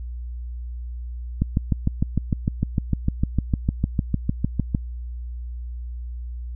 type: click train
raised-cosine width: 5 ms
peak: -7 dBFS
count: 23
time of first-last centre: 1.42-4.748 s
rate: 6.61 Hz
effects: added 60 Hz sine -29 dBFS peak until 6.55 s